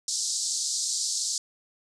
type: band-pass noise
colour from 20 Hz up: white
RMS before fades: -29 dBFS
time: 0.08-1.38 s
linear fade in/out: 2 ms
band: 4200 to 8300 Hz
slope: 48 dB/octave
effects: none